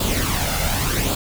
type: noise with flanger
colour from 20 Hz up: pink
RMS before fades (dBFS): -21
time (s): 0-1.15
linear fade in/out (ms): 5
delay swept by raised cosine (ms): 0.25 to 1.45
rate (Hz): 0.87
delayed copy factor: +0.55
effects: none